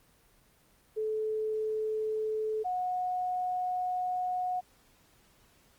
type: tone pair in turn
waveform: sine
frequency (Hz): 433.9 / 729.7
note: A4 / F#5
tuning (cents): -24 / -24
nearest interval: major sixth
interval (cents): 900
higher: second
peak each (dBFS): -29 / -29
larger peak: neither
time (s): 0.96-2.64 / 2.64-4.61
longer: second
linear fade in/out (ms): 20
effects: pink hiss -64 dBFS RMS until 5.78 s + Opus 24 kbps